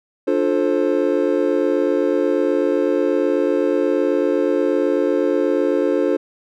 triangle chord, D minor seventh, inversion none, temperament just, 293.7 / 352.4 / 440.5 / 528.6 Hz, D4 / F4 / A4 / C5, 0 / +16 / +2 / +18 cents, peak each -19 dBFS, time 0.27-6.17 s, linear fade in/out 10 ms, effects none

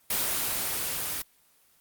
white noise with level ramp, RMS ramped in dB -27 to -32 dBFS, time 0.1-1.22 s, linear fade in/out 5 ms, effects white hiss -63 dBFS RMS until 1.8 s + Opus 24 kbps

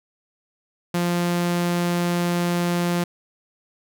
sawtooth tone, 174.3 Hz, F3, 3 cents flat, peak -16 dBFS, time 0.94-3.04 s, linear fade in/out 5 ms, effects none

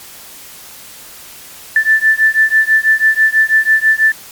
sine beating tone pair, 1760 / 1766.1 Hz, A6 / A6, 0 / +6 cents, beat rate 6.1 Hz, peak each -11 dBFS, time 1.76-4.12 s, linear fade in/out 2 ms, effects white hiss -35 dBFS RMS until 4.31 s + MP3 96 kbps

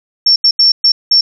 sine tone bursts at uneven times, 5440 Hz, F8, 46 cents flat, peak -5 dBFS, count 5, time 0.26-0.36 / 0.44-0.51 / 0.59-0.72 / 0.84-0.92 / 1.11-1.21 s, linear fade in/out 5 ms, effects none

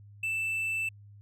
triangle tone, 2650 Hz, E7, 9 cents sharp, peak -27 dBFS, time 0.23-0.89 s, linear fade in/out 5 ms, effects added 102 Hz sine -49 dBFS peak until 1.21 s

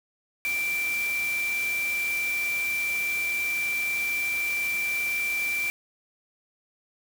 sine tone in noise, 2349 Hz, D7, in tune, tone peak -25 dBFS, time 0.45-5.7 s, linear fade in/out 0 ms, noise white, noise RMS -37 dBFS, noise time 0.45-5.7 s, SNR +9 dB, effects none

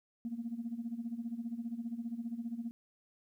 sine tone with tremolo, 233.1 Hz, A#3, in tune, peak -33 dBFS, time 0.25-2.71 s, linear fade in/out 0 ms, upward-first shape sine, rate 15 Hz, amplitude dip 80%, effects tanh soft clip ceiling -29 dBFS + 12-bit

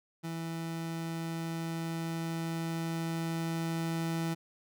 30% pulse tone with level ramp, 164.81 Hz, E3, in tune, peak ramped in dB -33 to -28 dBFS, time 0.23-4.35 s, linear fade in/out 20 ms, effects none

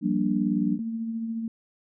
sine chord, G minor seventh, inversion third, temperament just, 176.4 / 196 / 235.2 / 294 Hz, F3 / G3 / Bb3 / D4, +18 / 0 / +16 / +2 cents, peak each -30 / -26 / -27 / -27 dBFS, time 0.01-0.79 s, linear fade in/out 50 ms
sine tone with tremolo, 226.6 Hz, A#3, 49 cents flat, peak -26 dBFS, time 0.79-1.48 s, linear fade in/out 2 ms, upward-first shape triangle, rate 14 Hz, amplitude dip 40%
effects none

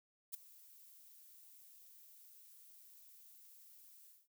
violet noise with ADSR envelope, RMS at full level -41 dBFS, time 0.32-4.28 s, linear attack 23 ms, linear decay 9 ms, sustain -20 dB, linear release 210 ms, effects none

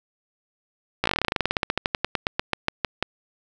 slowing click train, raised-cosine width 0.3 ms, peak -5 dBFS, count 30, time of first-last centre 1.04-3.026 s, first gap 16 ms, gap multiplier 1.09, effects none

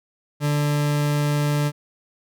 40% pulse tone, 146.83 Hz, D3, in tune, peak -18 dBFS, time 0.4-1.72 s, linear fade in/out 50 ms, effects none

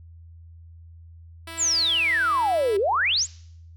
5% pulse tone, 329.6 Hz, E4, in tune, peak -24 dBFS, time 1.47-2.77 s, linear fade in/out 5 ms
sine exponential two-way sweep, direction down then up, 7850 to 378.6 to 7850 Hz, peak -19 dBFS, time 1.57-3.27 s, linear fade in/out 50 ms, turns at 2.78 s
effects noise-tail reverb RT60 0.7 s tail -23 dB re dry + added 83 Hz sine -43 dBFS peak until 3.76 s

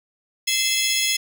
25% pulse tone cluster, 2061 / 2618 / 3280 / 3403 / 5220 Hz, C7 / E7 / G#7 / G#7 / E8, -27 / -13 / -22 / +41 / -18 cents, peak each -22 dBFS, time 0.47-1.17 s, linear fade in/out 10 ms, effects none

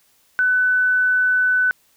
sine tone, 1500 Hz, F#6, 23 cents sharp, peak -14 dBFS, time 0.39-1.71 s, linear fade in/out 0 ms, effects white hiss -59 dBFS RMS until 1.96 s

